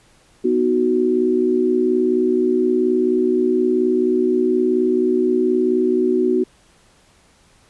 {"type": "chord", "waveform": "sine", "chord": "B major", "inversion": "none", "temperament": "equal", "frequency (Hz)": [246.9, 311.1, 370], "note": ["B3", "D#4", "F#4"], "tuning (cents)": [0, 0, 0], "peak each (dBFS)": [-20, -22, -16], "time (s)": [0.44, 6.44], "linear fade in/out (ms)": 10, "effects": ["pink hiss -54 dBFS RMS until 7.69 s", "resampled to 24000 Hz"]}